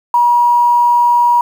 sine tone with quantisation, 960 Hz, B5, 49 cents flat, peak -7 dBFS, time 0.14-1.41 s, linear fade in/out 2 ms, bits 6, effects none

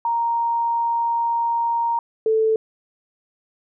sine tone pair in turn, 932.3 / 440.8 Hz, A#5 / A4, 0 / +3 cents, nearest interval octave + minor second, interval 1297 cents, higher first, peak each -18 / -15 dBFS, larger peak second, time 0.05-1.99 / 2.26-2.56 s, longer first, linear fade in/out 2 ms, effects none

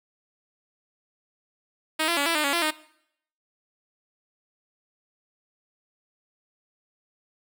5% pulse tone with pitch steps, 314.2 / 340.7 / 284.3 / 333.8 / 303.2 / 280.9 / 341.7 / 308.6 Hz, D#4 / F4 / C#4 / E4 / D#4 / C#4 / F4 / D#4, +17 / -43 / +44 / +22 / -45 / +23 / -38 / -14 cents, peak -11 dBFS, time 1.99-2.71 s, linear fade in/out 10 ms, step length 90 ms, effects noise-tail reverb RT60 0.7 s tail -20 dB re dry

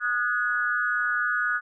sine tone with amplitude modulation, 1461 Hz, F#6, 22 cents flat, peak -18 dBFS, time 0-1.61 s, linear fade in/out 50 ms, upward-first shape sine, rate 224 Hz, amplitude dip 100%, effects none

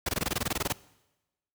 pink noise bursts, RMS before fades -28 dBFS, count 14, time 0.06-0.726 s, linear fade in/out 5 ms, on 29 ms, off 20 ms, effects noise-tail reverb RT60 1.0 s tail -21 dB re dry + high-pass 60 Hz 12 dB/octave

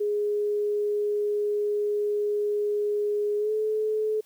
sine tone with pitch glide, 415.3 to 431.2 Hz, G#4 to A4, 0 to -35 cents, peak -23 dBFS, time 0-4.21 s, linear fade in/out 10 ms, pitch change +65 cents, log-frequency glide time 3.38-3.52 s, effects white hiss -61 dBFS RMS until 4.25 s

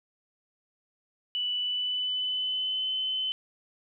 sine tone with pitch glide, 2967 to 3045 Hz, F#7 to F#7, +4 to +49 cents, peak -27 dBFS, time 1.35-3.32 s, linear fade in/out 0 ms, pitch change +45 cents, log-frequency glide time 1.53-2.91 s, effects none

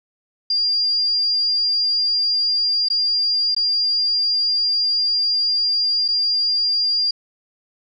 sine tone with dropouts, 4798 Hz, D8, 36 cents sharp, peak -16 dBFS, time 0.5-7.11 s, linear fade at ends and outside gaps 5 ms, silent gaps 2.886-2.901 / 3.548-3.564 / 6.081-6.085 s, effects none

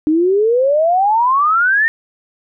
sine exponential sweep, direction up, 300 to 1849 Hz, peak -10 dBFS, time 0.07-1.88 s, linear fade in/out 0 ms, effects none

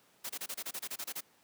white noise bursts, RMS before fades -39 dBFS, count 12, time 0.24-1.209 s, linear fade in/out 10 ms, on 56 ms, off 27 ms, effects pink hiss -66 dBFS RMS until 1.43 s + high-pass 200 Hz 12 dB/octave

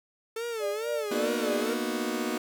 45% pulse tone with vibrato, 440 Hz, A4, in tune, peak -31 dBFS, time 0.36-1.74 s, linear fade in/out 5 ms, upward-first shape sine, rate 2.3 Hz, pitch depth 130 cents each way
sine tone with tremolo, 592 Hz, D5, 14 cents sharp, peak -28 dBFS, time 0.59-1.73 s, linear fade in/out 50 ms, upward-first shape sine, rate 3.5 Hz, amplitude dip 85%
sawtooth chord, B major seventh, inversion third, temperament just, 231.5 / 246.9 / 308.7 / 370.4 Hz, A#3 / B3 / D#4 / F#4, -12 / 0 / -14 / +2 cents, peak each -30 dBFS, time 1.11-2.38 s, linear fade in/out 5 ms
effects 9-bit

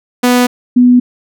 sawtooth / sine tone pair in turn, 246.9 / 246.9 Hz, B3 / B3, 0 / 0 cents, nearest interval unison, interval 0 cents, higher neither, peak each -3 dBFS, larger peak neither, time 0.23-0.47 / 0.76-1 s, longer neither, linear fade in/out 10 ms, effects none

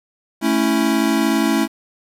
square chord, A major, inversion none, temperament equal, 220 / 277.2 / 329.6 Hz, A3 / C#4 / E4, 0 / 0 / 0 cents, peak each -20 dBFS, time 0.41-1.68 s, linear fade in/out 50 ms, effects resampled to 32000 Hz + 7-bit

